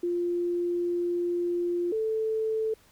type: tone pair in turn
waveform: sine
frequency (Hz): 349.2 / 440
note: F4 / A4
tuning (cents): 0 / 0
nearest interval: major third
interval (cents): 400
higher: second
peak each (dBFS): -25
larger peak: neither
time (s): 0.03-1.92 / 1.92-2.74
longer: first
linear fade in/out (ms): 5
effects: pink hiss -60 dBFS RMS until 2.91 s